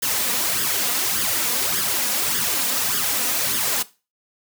white noise with flanger, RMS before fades -22 dBFS, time 0.02-3.83 s, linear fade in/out 10 ms, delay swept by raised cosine 0.59 to 4.19 ms, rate 1.7 Hz, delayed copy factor +0.7, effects noise-tail reverb RT60 0.3 s tail -18 dB re dry + high-pass 100 Hz 12 dB/octave

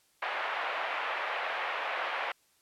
pink band-pass noise, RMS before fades -34 dBFS, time 0.22-2.32 s, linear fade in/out 5 ms, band 630 to 2700 Hz, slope 24 dB/octave, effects white hiss -68 dBFS RMS until 2.61 s + low-pass 12000 Hz 12 dB/octave

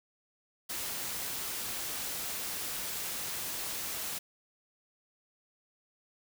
white noise, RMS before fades -37 dBFS, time 0.69-4.19 s, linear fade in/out 10 ms, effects none

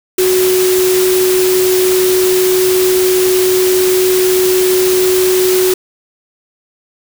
sine tone in noise, 370 Hz, F#4, in tune, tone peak -9 dBFS, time 0.18-5.74 s, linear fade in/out 5 ms, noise white, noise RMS -18 dBFS, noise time 0.18-5.74 s, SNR +6 dB, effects none

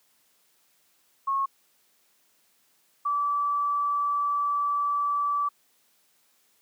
sine tone pair in turn, 1093 / 1156.4 Hz, C#6 / D6, -25 / -27 cents, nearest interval minor second, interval 98 cents, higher second, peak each -23 dBFS, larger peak neither, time 1.27-1.46 / 3.05-5.49 s, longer second, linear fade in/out 10 ms, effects white hiss -66 dBFS RMS until 6.61 s + high-pass 150 Hz 12 dB/octave

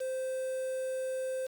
triangle tone with quantisation, 520 Hz, C5, 11 cents flat, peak -30 dBFS, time 0-1.47 s, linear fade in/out 10 ms, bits 8, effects none

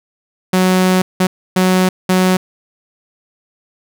sawtooth tone bursts at uneven times, 185 Hz, F#3, in tune, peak -6 dBFS, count 4, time 0.53-1.02 / 1.2-1.27 / 1.56-1.89 / 2.09-2.37 s, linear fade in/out 5 ms, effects none

